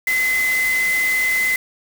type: tone in noise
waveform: sine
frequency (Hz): 2039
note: C7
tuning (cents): -45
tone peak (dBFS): -16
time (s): 0.07-1.56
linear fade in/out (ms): 2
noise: white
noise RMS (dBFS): -28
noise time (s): 0.07-1.56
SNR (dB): +9
effects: none